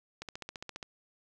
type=click train; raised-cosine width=0.2 ms; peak=-23 dBFS; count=10; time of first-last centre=0.22-0.828 s; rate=14.8 Hz; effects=none